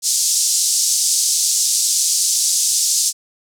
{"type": "band-pass noise", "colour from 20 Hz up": "white", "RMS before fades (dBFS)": -17, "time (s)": [0.02, 3.13], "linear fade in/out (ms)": 50, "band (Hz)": [5000, 8500], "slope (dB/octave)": 24, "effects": []}